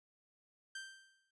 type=tone with exponential decay; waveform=sawtooth; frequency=1568 Hz; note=G6; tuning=in tune; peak=-38 dBFS; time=0.75-1.31 s; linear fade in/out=5 ms; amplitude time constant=120 ms; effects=noise-tail reverb RT60 0.1 s tail -26 dB re dry + resampled to 22050 Hz